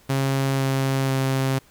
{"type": "tone with pitch steps", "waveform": "sawtooth", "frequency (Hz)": [135.6, 134.59, 133.58], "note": ["C#3", "C3", "C3"], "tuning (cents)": [-38, 49, 36], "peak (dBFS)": -16, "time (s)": [0.09, 1.59], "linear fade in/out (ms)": 10, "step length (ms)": 500, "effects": ["pink hiss -55 dBFS RMS until 1.7 s"]}